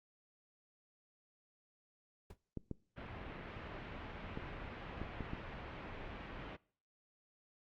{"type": "noise with exponential decay", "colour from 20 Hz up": "brown", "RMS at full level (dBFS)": -44, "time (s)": [2.3, 2.38], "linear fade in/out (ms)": 5, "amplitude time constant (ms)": 16}
{"type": "clicks", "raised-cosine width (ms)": 3, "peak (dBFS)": -28, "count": 6, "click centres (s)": [2.573, 2.713, 4.374, 5.016, 5.207, 5.334]}
{"type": "low-pass noise", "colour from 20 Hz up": "pink", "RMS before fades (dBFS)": -48, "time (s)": [2.96, 6.57], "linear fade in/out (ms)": 20, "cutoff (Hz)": 2800, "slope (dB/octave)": 24}
{"effects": ["noise-tail reverb RT60 0.5 s tail -23 dB re dry", "Opus 48 kbps"]}